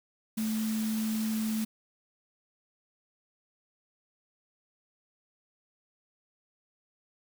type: tone in noise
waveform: sine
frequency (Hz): 219.4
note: A3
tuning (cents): -5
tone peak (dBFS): -28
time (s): 0.37-1.65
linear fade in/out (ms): 10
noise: white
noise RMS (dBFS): -41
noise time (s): 0.37-1.65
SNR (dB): +10
effects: none